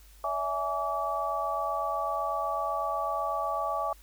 sine tone cluster, 571 / 659 / 837 / 1149 Hz, D5 / E5 / G#5 / D6, -49 / -1 / +13 / -38 cents, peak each -37 / -33 / -34 / -31 dBFS, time 0.24-3.93 s, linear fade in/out 2 ms, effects added 50 Hz sine -52 dBFS peak until 4.02 s + white hiss -59 dBFS RMS until 4.02 s

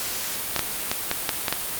clicks, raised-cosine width 0.2 ms, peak -4 dBFS, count 7, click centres 0.563 / 0.593 / 0.915 / 1.114 / 1.292 / 1.482 / 1.526 s, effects white hiss -29 dBFS RMS until 1.79 s + Opus 48 kbps

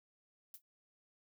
violet noise with exponential decay, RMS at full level -45 dBFS, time 0.54-0.62 s, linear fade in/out 2 ms, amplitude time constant 16 ms, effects none

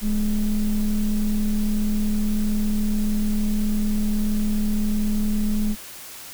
triangle ring-modulated tone, 95.8 Hz, G2, 39 cents flat, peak -12 dBFS, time 0.01-5.76 s, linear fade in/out 50 ms, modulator 115 Hz, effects tanh soft clip ceiling -13 dBFS + white hiss -39 dBFS RMS until 6.33 s

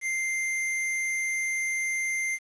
square tone, 2093 Hz, C7, in tune, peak -27 dBFS, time 0.01-2.39 s, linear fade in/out 50 ms, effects resampled to 24000 Hz + 9-bit

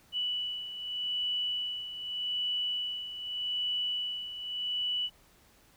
sine beating tone pair, 2960 / 2960.83 Hz, F#7 / F#7, 0 / +1 cents, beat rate 0.83 Hz, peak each -32 / -38 dBFS, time 0.12-5.1 s, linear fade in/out 50 ms, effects pink hiss -62 dBFS RMS until 5.76 s

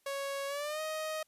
sawtooth tone with pitch glide, 554.4 to 625.9 Hz, C#5 to D#5, 0 to +10 cents, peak -31 dBFS, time 0.06-1.23 s, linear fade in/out 5 ms, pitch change +210 cents, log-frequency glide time 0.47-0.81 s, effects white hiss -73 dBFS RMS until 1.27 s + resampled to 32000 Hz

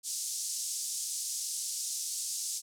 pink band-pass noise, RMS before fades -36 dBFS, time 0.03-2.62 s, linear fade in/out 50 ms, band 5500 to 9800 Hz, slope 24 dB/octave, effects none

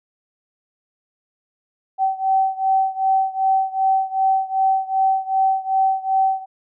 sine beating tone pair, 767 / 769.6 Hz, G5 / G5, -38 / -32 cents, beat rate 2.6 Hz, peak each -18 / -20 dBFS, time 1.98-6.46 s, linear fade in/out 50 ms, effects none

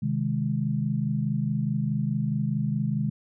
sine chord, Ab major, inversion first, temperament equal, 130.81 / 155.56 / 207.7 Hz, C3 / Eb3 / Ab3, 0 / 0 / 0 cents, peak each -28 dBFS, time 0.02-3.1 s, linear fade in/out 10 ms, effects none

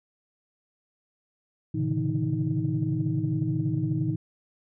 sine tone cluster, 112.6 / 134.6 / 146.5 / 163.1 / 314.4 Hz, A2 / C3 / D3 / E3 / D#4, +40 / +49 / -4 / -18 / +18 cents, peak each -30 dBFS, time 1.74-4.16 s, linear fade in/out 10 ms, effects tanh soft clip ceiling -14 dBFS

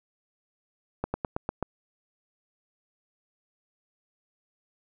slowing click train, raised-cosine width 1 ms, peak -14 dBFS, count 6, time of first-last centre 1.04-1.627 s, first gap 100 ms, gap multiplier 1.08, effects none

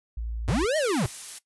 sine tone, 56.5 Hz, A1, 47 cents sharp, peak -29 dBFS, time 0.17-0.65 s, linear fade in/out 5 ms
square linear two-way sweep, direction up then down, 78.7 to 648 to 104.3 Hz, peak -23 dBFS, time 0.48-1.06 s, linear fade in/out 0 ms, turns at 0.77 s
blue noise, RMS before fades -36 dBFS, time 0.75-1.39 s, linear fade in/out 10 ms
effects noise-tail reverb RT60 0.1 s tail -17 dB re dry + resampled to 24000 Hz

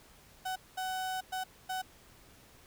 35% pulse tone bursts at uneven times, 750 Hz, F#5, 23 cents sharp, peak -32 dBFS, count 4, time 0.45-0.56 / 0.77-1.21 / 1.32-1.44 / 1.69-1.82 s, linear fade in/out 10 ms, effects pink hiss -59 dBFS RMS until 2.66 s

